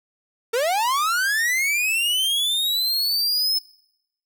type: linear sweep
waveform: 45% pulse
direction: up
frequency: 440 to 5250 Hz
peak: -19 dBFS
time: 0.53-3.59 s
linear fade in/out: 10 ms
effects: noise-tail reverb RT60 0.8 s tail -23 dB re dry